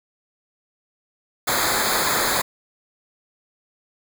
pink noise with comb filter, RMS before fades -21 dBFS, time 1.47-2.42 s, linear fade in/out 10 ms, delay 0.35 ms, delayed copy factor -0.9, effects none

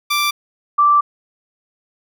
15% pulse / sine tone pair in turn, 1174.7 / 1170.4 Hz, D6 / D6, 0 / -6 cents, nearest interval unison, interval 6 cents, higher first, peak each -9 dBFS, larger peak neither, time 0.1-0.31 / 0.78-1.01 s, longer second, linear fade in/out 10 ms, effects none

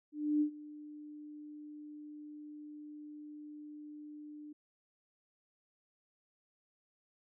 sine tone with ADSR envelope, 298.8 Hz, D4, 30 cents sharp, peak -26 dBFS, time 0.12-4.53 s, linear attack 290 ms, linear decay 92 ms, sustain -20 dB, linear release 8 ms, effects none

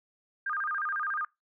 sine tone with vibrato, 1396.9 Hz, F6, in tune, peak -29 dBFS, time 0.46-1.25 s, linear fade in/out 5 ms, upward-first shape square, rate 14 Hz, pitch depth 230 cents each way, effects noise-tail reverb RT60 0.2 s tail -22 dB re dry

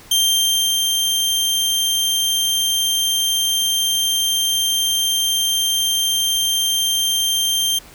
sawtooth tone with ADSR envelope, 3162 Hz, G7, 14 cents sharp, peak -10 dBFS, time 0.11-7.79 s, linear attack 5 ms, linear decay 670 ms, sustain -3 dB, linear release 8 ms, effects pink hiss -43 dBFS RMS until 7.94 s

